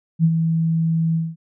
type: tone with ADSR envelope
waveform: sine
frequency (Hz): 163.3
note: E3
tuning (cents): -16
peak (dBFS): -10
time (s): 0.19-1.36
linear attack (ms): 51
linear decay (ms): 57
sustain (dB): -6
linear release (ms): 210
effects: none